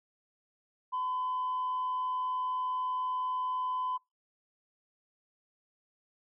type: tone with frequency modulation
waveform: sine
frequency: 1013 Hz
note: B5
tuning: 44 cents sharp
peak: -29 dBFS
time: 0.92-3.98 s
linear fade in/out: 20 ms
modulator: 89.2 Hz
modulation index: 0.23
effects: noise-tail reverb RT60 0.2 s tail -25 dB re dry + tanh soft clip ceiling -27 dBFS